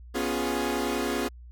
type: chord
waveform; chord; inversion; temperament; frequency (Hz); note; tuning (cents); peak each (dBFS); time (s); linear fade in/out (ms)
sawtooth; C# dominant seventh; third; equal with one note detuned; 246.9 / 277.2 / 352.1 / 415.3; B3 / C#4 / E#4 / G#4; 0 / 0 / +14 / 0; -28; 0.14-1.29; 20
effects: added 60 Hz sine -43 dBFS peak until 1.51 s